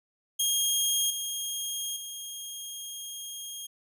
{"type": "tone with level steps", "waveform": "15% pulse", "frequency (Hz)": 3245, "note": "G#7", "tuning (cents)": -41, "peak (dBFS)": [-17, -24, -30], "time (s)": [0.39, 3.67], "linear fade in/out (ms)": 10, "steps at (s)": [1.1, 1.96], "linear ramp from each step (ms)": 5, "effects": []}